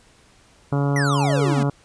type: harmonic tone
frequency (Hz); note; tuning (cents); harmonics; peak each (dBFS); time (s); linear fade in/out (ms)
141.4; C#3; +35; 1 / 2 / 3 / 4 / 5 / 6 / 7 / 8 / 9 / 10; -19 / -25 / -29 / -31 / -33 / -35 / -36 / -37 / -38 / -39; 0.72-1.7; 5
type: exponential sweep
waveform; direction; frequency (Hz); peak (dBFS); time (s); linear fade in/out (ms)
square; down; 2024 to 218.2; -23; 0.96-1.63; 2
effects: pink hiss -54 dBFS RMS until 1.84 s + resampled to 22050 Hz